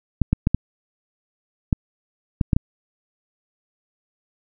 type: clicks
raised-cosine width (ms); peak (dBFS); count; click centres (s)
5; -4; 8; 0.217 / 0.33 / 0.471 / 0.546 / 1.728 / 2.412 / 2.532 / 2.565
effects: none